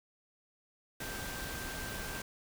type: tone in noise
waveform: sine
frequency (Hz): 1568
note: G6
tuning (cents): 0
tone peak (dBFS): -45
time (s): 1-2.22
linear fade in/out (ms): 5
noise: pink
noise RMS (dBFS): -41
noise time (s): 1-2.22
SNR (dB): -7
effects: none